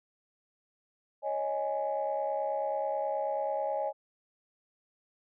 sine chord, C# suspended second, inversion none, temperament just, 554.4 / 623.7 / 831.5 Hz, C#5 / D#5 / G#5, 0 / +4 / +2 cents, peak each -33 dBFS, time 1.22-3.93 s, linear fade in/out 50 ms, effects tanh soft clip ceiling -21 dBFS

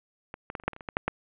clicks, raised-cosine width 0.5 ms, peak -22 / -21 / -17 / -30 / -30 / -10 / -29 / -28 / -26 / -18 / -9 / -11 dBFS, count 12, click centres 0.341 / 0.501 / 0.552 / 0.599 / 0.637 / 0.68 / 0.733 / 0.764 / 0.808 / 0.888 / 0.969 / 1.08 s, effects resampled to 8000 Hz + 8-bit

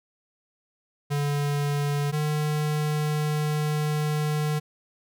square tone pair in turn, 144.3 / 151.06 Hz, D3 / D3, -30 / +49 cents, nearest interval minor second, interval 79 cents, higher second, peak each -24 dBFS, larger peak neither, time 1.1-2.12 / 2.12-4.6 s, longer second, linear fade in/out 20 ms, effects none

